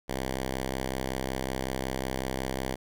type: tone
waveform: 5% pulse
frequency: 65.41 Hz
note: C2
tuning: in tune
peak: -19 dBFS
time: 0.08-2.76 s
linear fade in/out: 20 ms
effects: none